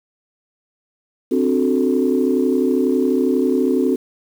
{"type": "chord", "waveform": "sine", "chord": "D dominant seventh", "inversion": "third", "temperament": "equal", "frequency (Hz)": [261.6, 293.7, 370, 440], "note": ["C4", "D4", "F#4", "A4"], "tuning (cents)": [0, 0, 0, 0], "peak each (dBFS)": [-17, -22, -19, -21], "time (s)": [1.31, 3.96], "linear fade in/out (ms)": 10, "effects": ["tanh soft clip ceiling -5 dBFS", "7-bit"]}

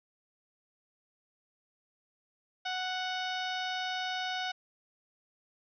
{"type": "harmonic tone", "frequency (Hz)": 740, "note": "F#5", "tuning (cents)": 0, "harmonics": [1, 2, 3, 4, 5, 6, 7, 8], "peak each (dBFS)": [-36, -38, -43, -41, -41, -49, -47, -53], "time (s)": [2.65, 4.52], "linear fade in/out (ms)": 10, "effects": []}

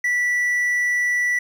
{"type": "tone", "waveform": "triangle", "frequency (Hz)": 1960, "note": "B6", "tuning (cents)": -14, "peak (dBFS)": -16, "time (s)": [0.04, 1.39], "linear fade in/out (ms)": 5, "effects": ["9-bit"]}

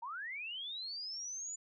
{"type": "linear sweep", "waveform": "sine", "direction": "up", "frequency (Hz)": [880, 7040], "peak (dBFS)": -40, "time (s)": [0.02, 1.56], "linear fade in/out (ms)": 10, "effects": []}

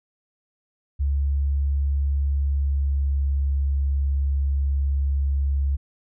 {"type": "tone with pitch glide", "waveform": "sine", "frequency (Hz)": [70, 69.36], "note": ["C#2", "C#2"], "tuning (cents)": [18, 2], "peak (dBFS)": -19, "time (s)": [0.99, 5.77], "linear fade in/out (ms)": 20, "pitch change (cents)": -16, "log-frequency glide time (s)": [2.3, 3.27], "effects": []}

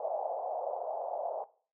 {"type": "band-pass noise", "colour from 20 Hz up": "pink", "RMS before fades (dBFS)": -36, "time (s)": [0, 1.44], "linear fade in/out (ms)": 2, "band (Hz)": [570, 780], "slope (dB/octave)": 48, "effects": ["noise-tail reverb RT60 0.4 s tail -17 dB re dry"]}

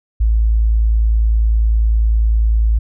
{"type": "tone", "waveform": "sine", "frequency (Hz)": 55, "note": "A1", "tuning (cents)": 0, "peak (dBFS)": -10, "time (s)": [0.2, 2.79], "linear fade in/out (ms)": 10, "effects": []}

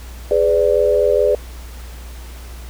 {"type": "chord", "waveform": "sine", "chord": "G# diminished", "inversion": "none", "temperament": "equal with one note detuned", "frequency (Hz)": [415.3, 502.5, 587.3], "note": ["G#4", "B4", "D5"], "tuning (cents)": [0, 30, 0], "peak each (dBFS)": -16, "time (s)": [0.31, 1.35], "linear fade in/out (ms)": 2, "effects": ["added 60 Hz sine -31 dBFS peak until 2.69 s", "pink hiss -41 dBFS RMS until 2.69 s"]}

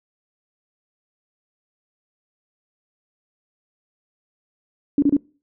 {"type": "tone bursts", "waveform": "sine", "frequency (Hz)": 285.6, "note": "D4", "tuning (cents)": -48, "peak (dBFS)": -12, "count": 3, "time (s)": [4.98, 5.167], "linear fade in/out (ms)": 2, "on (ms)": 43, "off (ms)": 29, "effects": ["noise-tail reverb RT60 0.4 s tail -25 dB re dry"]}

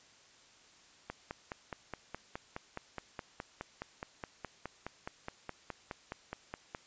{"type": "click train", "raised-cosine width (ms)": 0.5, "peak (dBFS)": -24, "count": 28, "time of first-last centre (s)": [1.1, 6.749], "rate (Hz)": 4.78, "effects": ["white hiss -61 dBFS RMS until 6.86 s", "resampled to 16000 Hz"]}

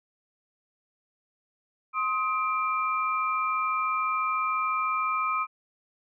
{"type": "tone cluster", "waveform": "sine", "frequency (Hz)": [1049, 1263, 2371], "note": ["C6", "D#6", "D7"], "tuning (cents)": [4, 26, 16], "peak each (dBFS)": [-31, -26, -33], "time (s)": [1.93, 5.47], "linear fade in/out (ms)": 50, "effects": []}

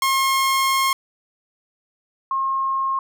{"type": "tone pair in turn", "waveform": ["sawtooth", "sine"], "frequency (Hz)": [1074, 1074], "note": ["C6", "C6"], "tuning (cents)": [45, 45], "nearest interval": "unison", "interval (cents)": 0, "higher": "neither", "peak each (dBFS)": [-13, -19], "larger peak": "first", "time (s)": [[0.02, 0.93], [2.31, 2.99]], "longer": "first", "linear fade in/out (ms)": 2, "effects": []}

